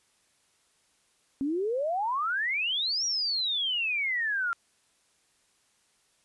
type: exponential two-way sweep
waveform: sine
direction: up then down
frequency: 264.1 to 5770 to 1361 Hz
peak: -26 dBFS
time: 1.41-4.53 s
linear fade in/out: 0 ms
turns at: 3.05 s
effects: white hiss -68 dBFS RMS until 6.24 s + resampled to 24000 Hz